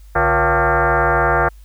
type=tone with frequency modulation; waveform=sine; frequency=353.7 Hz; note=F4; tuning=22 cents sharp; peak=-12 dBFS; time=0.15-1.49 s; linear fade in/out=10 ms; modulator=208 Hz; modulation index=6.3; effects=added 50 Hz sine -38 dBFS peak until 1.64 s + white hiss -56 dBFS RMS until 1.64 s